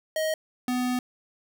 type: tone pair in turn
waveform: square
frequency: 629 / 249.6 Hz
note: D#5 / B3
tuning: +19 / +19 cents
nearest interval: octave + major third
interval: 1600 cents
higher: first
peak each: -25 dBFS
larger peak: neither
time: 0.16-0.34 / 0.68-0.99 s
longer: second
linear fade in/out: 2 ms
effects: none